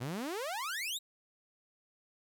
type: exponential sweep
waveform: sawtooth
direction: up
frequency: 113.1 to 3951 Hz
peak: -32 dBFS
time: 0-0.99 s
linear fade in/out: 20 ms
effects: none